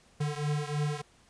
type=beating tone pair; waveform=square; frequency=146.83 / 150.03 Hz; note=D3 / D3; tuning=0 / +37 cents; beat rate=3.2 Hz; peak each=-32 / -34 dBFS; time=0.2-1.02 s; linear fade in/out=10 ms; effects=pink hiss -62 dBFS RMS until 1.29 s + resampled to 22050 Hz